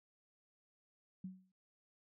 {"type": "tone with exponential decay", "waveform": "sine", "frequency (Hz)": 186.9, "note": "F#3", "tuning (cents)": 18, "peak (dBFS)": -40, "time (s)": [1.24, 1.52], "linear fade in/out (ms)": 5, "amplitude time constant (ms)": 60, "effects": []}